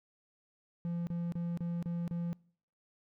triangle tone bursts, 171.3 Hz, F3, 33 cents flat, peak -31 dBFS, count 6, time 0.85-2.33 s, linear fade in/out 0 ms, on 220 ms, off 32 ms, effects noise-tail reverb RT60 0.6 s tail -26 dB re dry

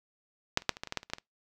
clicks, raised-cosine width 0.2 ms, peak -6 / -29 / -6 / -25 / -18 / -23 / -17 / -13 / -28 / -26 / -13 / -28 dBFS, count 12, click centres 0.574 / 0.621 / 0.693 / 0.769 / 0.835 / 0.873 / 0.924 / 0.973 / 1.031 / 1.1 / 1.135 / 1.184 s, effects noise-tail reverb RT60 0.2 s tail -25 dB re dry

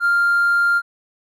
triangle tone with hard clipping, 1396.9 Hz, F6, in tune, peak -13 dBFS, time 0-0.82 s, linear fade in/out 50 ms, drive 2 dB, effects none

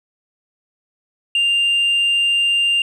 triangle tone with tanh clipping, 2794 Hz, F7, in tune, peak -14 dBFS, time 1.35-2.82 s, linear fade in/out 2 ms, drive 6 dB, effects none

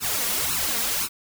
white noise with flanger, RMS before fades -25 dBFS, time 0-1.09 s, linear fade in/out 50 ms, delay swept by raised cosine 0.73 to 4.33 ms, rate 1.9 Hz, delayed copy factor +0.9, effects none

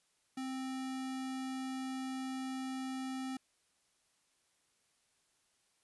sine tone with sample-and-hold, 261.6 Hz, C4, in tune, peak -37 dBFS, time 0.37-3.37 s, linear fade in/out 5 ms, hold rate 1050 Hz, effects white hiss -75 dBFS RMS until 5.83 s + resampled to 24000 Hz

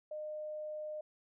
sine tone, 610 Hz, D#5, 34 cents flat, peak -39 dBFS, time 0.11-1.01 s, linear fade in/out 5 ms, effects none

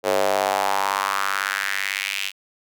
square tone with high-pass filter sweep, 49 Hz, G1, in tune, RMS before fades -23 dBFS, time 0.03-2.32 s, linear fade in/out 50 ms, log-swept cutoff 500 to 2800 Hz, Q 3.2, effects none

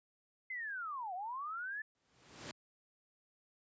sine linear two-way sweep, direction down then up, 2093 to 698.5 to 1765 Hz, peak -39 dBFS, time 0.5-1.82 s, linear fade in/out 5 ms, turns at 1.14 s
pink noise with exponential growth, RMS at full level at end -43 dBFS, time 1.95-2.51 s, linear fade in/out 0 ms, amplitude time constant 120 ms
effects high-pass 100 Hz 12 dB/octave + resampled to 16000 Hz

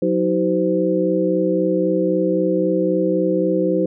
sine tone cluster, 182.6 / 319 / 382.8 / 513 Hz, F#3 / D#4 / G4 / C5, -23 / +43 / -41 / -34 cents, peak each -22 / -20 / -22 / -20 dBFS, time 0.02-3.86 s, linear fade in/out 5 ms, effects none

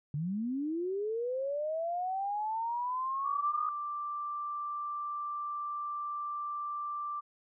sine linear sweep, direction up, 138.59 to 1244.5 Hz, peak -31 dBFS, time 0.14-3.69 s, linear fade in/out 2 ms
sine tone, 1177 Hz, D6, 3 cents sharp, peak -34 dBFS, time 3.24-7.21 s, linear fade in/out 20 ms
effects none

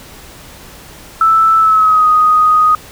sine tone with pitch glide, 1318.5 to 1246.7 Hz, E6 to D#6, 0 to +3 cents, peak -6 dBFS, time 1.21-2.75 s, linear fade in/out 2 ms, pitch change -97 cents, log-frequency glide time 1.58-2.07 s, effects pink hiss -36 dBFS RMS until 2.91 s

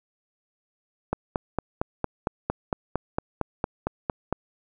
click train, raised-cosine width 1 ms, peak -10 dBFS, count 15, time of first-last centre 1.13-4.326 s, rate 4.38 Hz, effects none

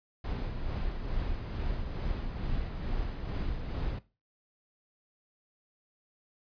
brown noise with tremolo, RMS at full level -32 dBFS, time 0.24-3.99 s, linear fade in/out 5 ms, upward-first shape sine, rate 2.3 Hz, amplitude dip 40%, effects noise-tail reverb RT60 0.3 s tail -18 dB re dry + resampled to 11025 Hz

